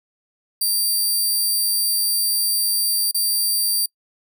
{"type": "tone with dropouts", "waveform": "10% pulse", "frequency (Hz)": 4699, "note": "D8", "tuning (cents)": 0, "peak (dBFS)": -11, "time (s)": [0.61, 3.86], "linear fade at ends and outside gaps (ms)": 5, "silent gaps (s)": [3.113, 3.145], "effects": ["noise-tail reverb RT60 0.1 s tail -25 dB re dry"]}